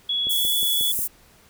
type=tone with pitch glide; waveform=sine; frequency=3368 to 3403 Hz; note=G#7 to G#7; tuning=+24 to +41 cents; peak=-21 dBFS; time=0.09-0.92 s; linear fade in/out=5 ms; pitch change=+17 cents; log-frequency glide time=0.3-0.54 s
type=click train; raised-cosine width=2 ms; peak=-25 dBFS; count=5; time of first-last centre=0.27-0.991 s; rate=5.55 Hz
type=high-pass noise; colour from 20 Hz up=white; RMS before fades=-25 dBFS; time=0.29-1.08 s; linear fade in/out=20 ms; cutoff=8500 Hz; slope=24 dB/octave
effects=pink hiss -54 dBFS RMS until 1.49 s